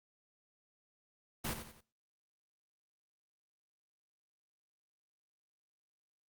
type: noise with echo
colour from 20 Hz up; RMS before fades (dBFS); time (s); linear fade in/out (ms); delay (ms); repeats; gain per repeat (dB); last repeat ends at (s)
pink; -37; 1.44-1.54; 10; 90; 3; -8; 1.81
effects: noise-tail reverb RT60 0.3 s tail -18 dB re dry + Opus 32 kbps